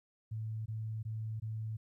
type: tone bursts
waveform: sine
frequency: 110 Hz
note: A2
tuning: in tune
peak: -36 dBFS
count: 4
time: 0.31-1.77 s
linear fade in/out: 10 ms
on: 350 ms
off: 20 ms
effects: 13-bit